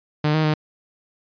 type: tone with pitch steps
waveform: sawtooth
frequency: 150.9 / 156.5 / 153.3 Hz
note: D3 / D#3 / D#3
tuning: +47 / +10 / -25 cents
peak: -13 dBFS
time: 0.24-0.54 s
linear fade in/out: 5 ms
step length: 100 ms
effects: resampled to 11025 Hz